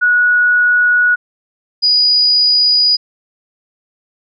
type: tone pair in turn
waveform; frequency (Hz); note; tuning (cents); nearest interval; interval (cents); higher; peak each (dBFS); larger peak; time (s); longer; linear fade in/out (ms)
sine; 1462 / 4918; F#6 / D#8; -21 / -21; octave + major sixth; 2100; second; -8; neither; 0.01-1.16 / 1.82-2.97; neither; 20
effects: none